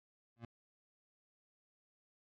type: tone with exponential growth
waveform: 25% pulse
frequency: 116.54 Hz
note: A#2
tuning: in tune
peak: -39 dBFS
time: 0.36-0.45 s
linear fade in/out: 5 ms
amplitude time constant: 18 ms
effects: low-pass 3000 Hz 12 dB/octave + AAC 32 kbps